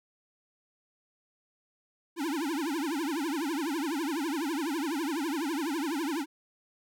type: tone with vibrato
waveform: square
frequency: 304.8 Hz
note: D#4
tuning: 36 cents flat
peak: -30 dBFS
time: 2.16-6.26 s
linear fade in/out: 50 ms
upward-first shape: triangle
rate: 12 Hz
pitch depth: 270 cents each way
effects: none